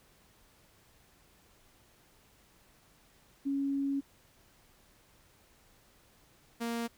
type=tone pair in turn; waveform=sine / sawtooth; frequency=277.2 / 233.1 Hz; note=C#4 / A#3; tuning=0 / 0 cents; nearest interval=minor third; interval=300 cents; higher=first; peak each=-29 / -29 dBFS; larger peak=neither; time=3.45-4.01 / 6.6-6.88 s; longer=first; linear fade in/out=20 ms; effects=pink hiss -64 dBFS RMS until 6.97 s